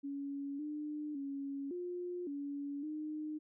sine tone with pitch steps, 280.4 / 299.6 / 277.8 / 355.3 / 284 / 305.9 Hz, C#4 / D4 / C#4 / F4 / C#4 / D#4, +20 / +35 / +4 / +30 / +42 / -29 cents, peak -38 dBFS, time 0.03-3.39 s, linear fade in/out 20 ms, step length 560 ms, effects none

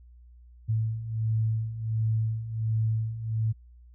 sine beating tone pair, 110 / 111.4 Hz, A2 / A2, 0 / +22 cents, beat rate 1.4 Hz, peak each -31 / -26 dBFS, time 0.68-3.53 s, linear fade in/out 20 ms, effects added 60 Hz sine -49 dBFS peak until 3.94 s

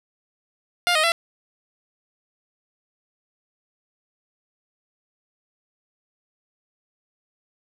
10% pulse tone with pitch steps, 704 / 623 / 674 Hz, F5 / D#5 / E5, +14 / +2 / +38 cents, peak -9 dBFS, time 0.87-1.119 s, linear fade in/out 0 ms, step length 83 ms, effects low-pass 10000 Hz 12 dB/octave

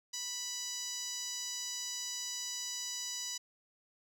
10% pulse tone with band-pass filter, 985 Hz, B5, 5 cents flat, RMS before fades -40 dBFS, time 0.13-3.38 s, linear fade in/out 10 ms, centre 6600 Hz, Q 2, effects none

